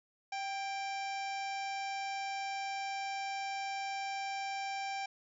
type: harmonic tone with a mistuned harmonic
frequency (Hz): 784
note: G5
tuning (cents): 0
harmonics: 1 / 2 / 3 / 4 / 5 / 6 / 7 / 8 / 9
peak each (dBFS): -37 / -49 / -43 / -53 / -54 / -55 / -50 / -59 / -57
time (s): 0.32-5.06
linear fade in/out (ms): 5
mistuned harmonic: 2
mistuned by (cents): +44
effects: none